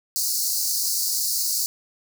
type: high-pass noise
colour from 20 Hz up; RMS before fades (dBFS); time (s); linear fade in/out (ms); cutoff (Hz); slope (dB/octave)
pink; -24; 0.16-1.66; 0; 4300; 96
effects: none